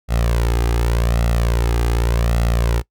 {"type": "tone with flanger", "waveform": "sawtooth", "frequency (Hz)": 58, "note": "A#1", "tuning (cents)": -8, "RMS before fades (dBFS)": -17, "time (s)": [0.08, 2.83], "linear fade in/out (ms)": 50, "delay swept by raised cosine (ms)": [1.5, 2.48], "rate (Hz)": 0.86, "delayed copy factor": 0.6, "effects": ["noise-tail reverb RT60 0.1 s tail -22 dB re dry"]}